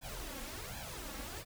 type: noise with flanger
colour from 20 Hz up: pink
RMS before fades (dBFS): -44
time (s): 0.01-1.45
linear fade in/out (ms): 50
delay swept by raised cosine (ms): 1.2 to 3.7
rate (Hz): 1.3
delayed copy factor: +0.85
effects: none